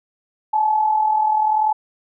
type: tone with amplitude modulation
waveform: sine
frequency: 861 Hz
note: A5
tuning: 38 cents flat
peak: -12 dBFS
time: 0.53-1.73 s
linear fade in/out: 10 ms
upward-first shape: sine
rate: 40.5 Hz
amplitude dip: 55%
effects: none